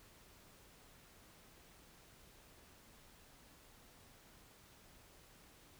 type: silence
effects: pink hiss -63 dBFS RMS until 5.79 s